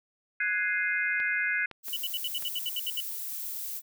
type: chord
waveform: sine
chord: Ab dominant seventh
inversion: third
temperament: equal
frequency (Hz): 1480 / 1661.2 / 2093 / 2489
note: Gb6 / Ab6 / C7 / Eb7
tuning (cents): 0 / 0 / 0 / 0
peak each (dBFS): -32 / -30 / -30 / -35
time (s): 0.4-1.66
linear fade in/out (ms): 5
type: clicks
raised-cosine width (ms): 0.3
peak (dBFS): -27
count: 4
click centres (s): 1.201 / 1.713 / 1.883 / 2.424
type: noise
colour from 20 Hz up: violet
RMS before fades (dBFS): -36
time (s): 1.83-3.82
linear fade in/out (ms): 50
type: tone bursts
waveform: sine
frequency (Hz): 2964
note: F#7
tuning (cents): +2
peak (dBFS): -29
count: 11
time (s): 1.93-3.004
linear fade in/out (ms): 2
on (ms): 34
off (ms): 70
effects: none